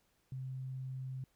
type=tone; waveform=sine; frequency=130.81 Hz; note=C3; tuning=in tune; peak=-39 dBFS; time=0.32-1.24 s; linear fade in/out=2 ms; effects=pink hiss -75 dBFS RMS until 1.35 s